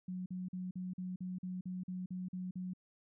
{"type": "tone bursts", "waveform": "sine", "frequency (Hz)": 183.1, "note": "F#3", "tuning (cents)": -18, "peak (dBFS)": -38, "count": 12, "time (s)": [0.08, 2.735], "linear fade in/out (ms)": 5, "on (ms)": 180, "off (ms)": 45, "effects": []}